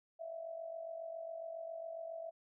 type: tone with amplitude modulation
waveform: sine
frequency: 659.3 Hz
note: E5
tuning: in tune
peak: -39 dBFS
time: 0.19-2.31 s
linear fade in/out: 20 ms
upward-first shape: sine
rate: 47.3 Hz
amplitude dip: 65%
effects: none